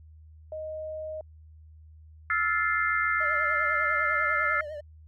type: tone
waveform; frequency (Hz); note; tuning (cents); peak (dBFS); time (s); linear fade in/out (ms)
sine; 623; D#5; +2; -33; 0.52-1.21; 2
type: chord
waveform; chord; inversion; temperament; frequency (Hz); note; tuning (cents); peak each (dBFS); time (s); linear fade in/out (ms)
sine; F major seventh; third; just; 1309.6 / 1396.9 / 1746.1 / 2095; E6 / F6 / A6 / C7; -12 / 0 / -14 / +2; -29; 2.3-4.61; 2
type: tone with vibrato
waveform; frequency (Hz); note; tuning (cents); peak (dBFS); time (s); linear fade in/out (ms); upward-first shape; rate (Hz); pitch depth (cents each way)
triangle; 604; D5; +48; -33; 3.2-4.81; 10; triangle; 10; 83
effects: added 78 Hz sine -48 dBFS peak until 5.07 s